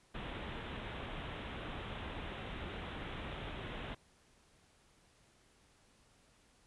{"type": "low-pass noise", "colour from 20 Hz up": "pink", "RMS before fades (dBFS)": -44, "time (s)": [0.14, 3.95], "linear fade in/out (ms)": 10, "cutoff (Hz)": 3700, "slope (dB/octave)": 96, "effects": ["pink hiss -68 dBFS RMS until 6.66 s", "resampled to 24000 Hz"]}